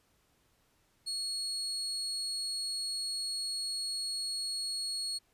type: tone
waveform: 35% pulse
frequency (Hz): 4328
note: C#8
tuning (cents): -42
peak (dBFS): -32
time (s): 1.06-5.19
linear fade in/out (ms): 20
effects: pink hiss -71 dBFS RMS until 5.33 s + resampled to 32000 Hz